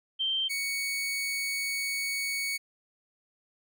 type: tone pair in turn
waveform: sine / sawtooth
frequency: 3136 / 2229 Hz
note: G7 / C#7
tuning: 0 / +9 cents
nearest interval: tritone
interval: 591 cents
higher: first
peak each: -26 dBFS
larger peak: neither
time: 0.19-0.49 / 0.49-2.58 s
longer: second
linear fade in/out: 20 ms
effects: none